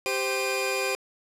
sawtooth tone cluster, 391.4 / 520 / 2432 Hz, G4 / C5 / D#7, -3 / -11 / -40 cents, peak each -26 dBFS, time 0.06-0.95 s, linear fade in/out 0 ms, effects low-pass 12000 Hz 12 dB/octave

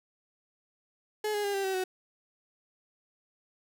35% pulse tone with pitch steps, 425.1 / 414 / 403.1 / 392.5 / 382.2 / 372.2 Hz, G#4 / G#4 / G4 / G4 / G4 / F#4, +40 / -5 / +48 / +2 / -44 / +10 cents, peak -27 dBFS, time 1.24-1.84 s, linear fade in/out 5 ms, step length 100 ms, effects none

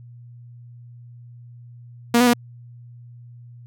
sawtooth tone with pitch steps, 236.6 / 246.9 / 239.9 Hz, A#3 / B3 / A#3, +26 / 0 / +50 cents, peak -9 dBFS, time 2.14-2.335 s, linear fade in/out 5 ms, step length 65 ms, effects added 120 Hz sine -40 dBFS peak until 3.66 s

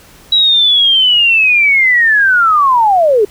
sine linear sweep, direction down, 3900 to 392 Hz, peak -6 dBFS, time 0.32-3.25 s, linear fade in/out 5 ms, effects pink hiss -41 dBFS RMS until 3.3 s

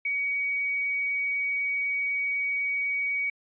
sine tone with quantisation, 2256 Hz, C#7, 30 cents sharp, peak -25 dBFS, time 0.05-3.3 s, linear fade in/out 5 ms, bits 9, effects resampled to 8000 Hz

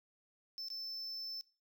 triangle tone with dropouts, 5290 Hz, E8, 5 cents sharp, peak -40 dBFS, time 0.58-1.41 s, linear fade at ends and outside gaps 0 ms, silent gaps 0.684-0.702 s, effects noise-tail reverb RT60 0.3 s tail -18 dB re dry

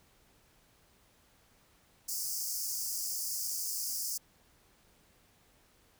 pink high-pass noise, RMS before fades -36 dBFS, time 2.08-4.18 s, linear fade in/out 10 ms, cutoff 4800 Hz, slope 96 dB/octave, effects pink hiss -66 dBFS RMS until 5.99 s

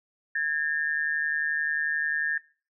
sine tone pair together, 1648.7 / 1800 Hz, G#6 / A6, -13 / +39 cents, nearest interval major second, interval 152 cents, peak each -28 dBFS, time 0.35-2.38 s, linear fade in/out 5 ms, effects noise-tail reverb RT60 0.4 s tail -21 dB re dry

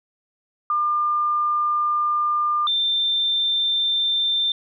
sine tone pair in turn, 1200 / 3575 Hz, D6 / A7, +37 / +27 cents, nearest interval octave + perfect fifth, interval 1890 cents, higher second, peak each -18 dBFS, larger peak neither, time 0.7-2.67 / 2.67-4.52 s, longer first, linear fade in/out 2 ms, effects none

